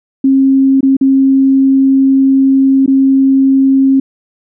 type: tone with dropouts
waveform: sine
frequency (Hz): 268.9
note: C4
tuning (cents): +47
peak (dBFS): -5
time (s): 0.24-4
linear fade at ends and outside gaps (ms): 5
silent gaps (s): 0.808-0.829 / 0.968-1.011 / 2.862-2.877
effects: none